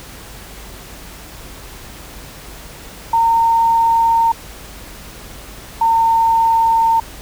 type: tone pair in turn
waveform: sine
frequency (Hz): 916 / 909.7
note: A#5 / A#5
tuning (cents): -31 / -43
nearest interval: unison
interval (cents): 12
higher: first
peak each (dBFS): -10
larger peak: neither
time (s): 3.13-4.32 / 5.81-7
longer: neither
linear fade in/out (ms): 5
effects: added 50 Hz sine -39 dBFS peak until 7.21 s + pink hiss -36 dBFS RMS until 7.21 s